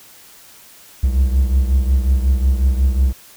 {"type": "beating tone pair", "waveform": "triangle", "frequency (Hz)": [64.3, 69.8], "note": ["C2", "C#2"], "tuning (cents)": [-30, 13], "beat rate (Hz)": 5.5, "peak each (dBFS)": [-11, -17], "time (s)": [1.03, 3.13], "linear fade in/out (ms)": 10, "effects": ["white hiss -44 dBFS RMS until 3.36 s"]}